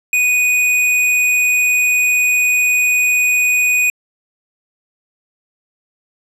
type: tone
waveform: square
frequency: 2481 Hz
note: D#7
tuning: 6 cents flat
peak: -12 dBFS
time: 0.13-3.9 s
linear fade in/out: 2 ms
effects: low-pass 12000 Hz 12 dB/octave